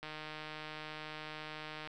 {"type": "click train", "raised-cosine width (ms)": 0.3, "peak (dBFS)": -28, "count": 285, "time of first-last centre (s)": [0.03, 1.874], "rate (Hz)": 154, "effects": []}